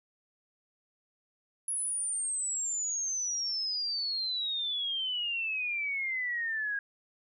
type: exponential sweep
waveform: sine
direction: down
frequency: 10548 to 1625 Hz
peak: -30 dBFS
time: 1.68-6.79 s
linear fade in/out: 2 ms
effects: none